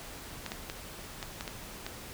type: clicks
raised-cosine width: 0.2 ms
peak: -19 dBFS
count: 7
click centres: 0.463 / 0.519 / 0.699 / 1.228 / 1.409 / 1.478 / 1.865 s
effects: pink hiss -45 dBFS RMS until 2.13 s